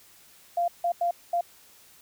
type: tone bursts at uneven times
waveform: sine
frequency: 693 Hz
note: F5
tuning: 14 cents flat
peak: -22 dBFS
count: 4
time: 0.57-0.68 / 0.84-0.92 / 1.01-1.11 / 1.33-1.41 s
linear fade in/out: 5 ms
effects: white hiss -55 dBFS RMS until 2.01 s